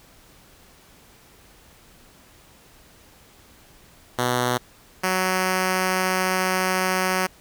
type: tone pair in turn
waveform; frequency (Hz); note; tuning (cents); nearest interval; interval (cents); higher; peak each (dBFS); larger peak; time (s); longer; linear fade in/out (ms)
5% pulse; 123.47 / 185.91; B2 / F#3; 0 / +9; perfect fifth; 709; second; -9; neither; 4.18-4.58 / 5.03-7.27; second; 10
effects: pink hiss -52 dBFS RMS until 7.4 s